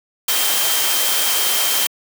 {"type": "tone in noise", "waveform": "sine", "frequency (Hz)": 3153, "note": "G7", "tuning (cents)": 9, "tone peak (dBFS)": -24, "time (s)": [0.28, 1.87], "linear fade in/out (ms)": 5, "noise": "white", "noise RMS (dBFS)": -18, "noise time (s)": [0.28, 1.87], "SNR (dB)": -9, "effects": ["high-pass 400 Hz 12 dB/octave"]}